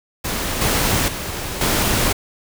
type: noise with level steps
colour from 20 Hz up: pink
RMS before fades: -23 / -18 / -27 / -18 dBFS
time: 0.24-2.13 s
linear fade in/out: 10 ms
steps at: 0.61 / 1.08 / 1.61 s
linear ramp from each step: 2 ms
effects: none